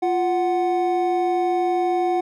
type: tone pair together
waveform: triangle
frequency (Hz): 349.2 / 740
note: F4 / F#5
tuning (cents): 0 / 0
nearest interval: octave + minor second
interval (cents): 1300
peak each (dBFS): -19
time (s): 0.02-2.21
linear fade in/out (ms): 10
effects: none